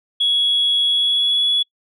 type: tone with pitch glide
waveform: sine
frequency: 3349 to 3388 Hz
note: G#7 to G#7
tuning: +14 to +34 cents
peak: -13 dBFS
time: 0.2-1.63 s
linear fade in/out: 10 ms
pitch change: +20 cents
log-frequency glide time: 0.85-1.45 s
effects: noise-tail reverb RT60 0.1 s tail -25 dB re dry + tanh soft clip ceiling -10 dBFS